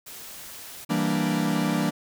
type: noise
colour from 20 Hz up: white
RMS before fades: -41 dBFS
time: 0.06-0.85 s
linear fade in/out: 10 ms
type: chord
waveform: 45% pulse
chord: E half-diminished seventh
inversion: none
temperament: equal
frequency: 164.81 / 196 / 233.1 / 293.7 Hz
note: E3 / G3 / Bb3 / D4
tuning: 0 / 0 / 0 / 0 cents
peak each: -28 dBFS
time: 0.89-1.91 s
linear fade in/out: 20 ms
effects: none